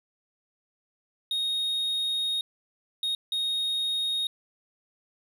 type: tone bursts at uneven times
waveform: triangle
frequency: 3729 Hz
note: A#7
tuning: in tune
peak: -24 dBFS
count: 3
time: 1.31-2.41 / 3.03-3.15 / 3.32-4.27 s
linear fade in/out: 2 ms
effects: none